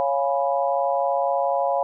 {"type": "chord", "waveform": "sine", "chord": "C# dominant seventh", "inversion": "none", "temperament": "equal", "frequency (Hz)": [554.4, 698.5, 830.6, 987.8], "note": ["C#5", "E#5", "G#5", "B5"], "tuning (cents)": [0, 0, 0, 0], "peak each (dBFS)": [-23, -24, -26, -28], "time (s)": [0, 1.83], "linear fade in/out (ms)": 0, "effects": []}